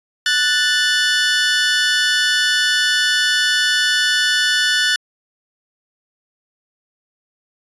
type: tone pair together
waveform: 20% pulse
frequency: 1480 / 1760 Hz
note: F#6 / A6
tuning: 0 / 0 cents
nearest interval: minor third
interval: 300 cents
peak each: -12 dBFS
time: 0.26-4.96 s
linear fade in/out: 2 ms
effects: resampled to 22050 Hz